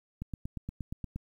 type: click train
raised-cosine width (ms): 5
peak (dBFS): -24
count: 9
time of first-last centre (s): 0.22-1.16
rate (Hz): 8.51
effects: 10-bit